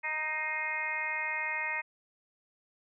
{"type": "harmonic tone with a mistuned harmonic", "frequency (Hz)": 311.1, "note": "D#4", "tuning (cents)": 0, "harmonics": [2, 3, 4, 5, 6, 7, 8], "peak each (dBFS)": [-47, -39, -47, -47, -36, -35, -38], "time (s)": [0.03, 1.82], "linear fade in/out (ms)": 20, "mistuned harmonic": 7, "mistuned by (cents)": -41, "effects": []}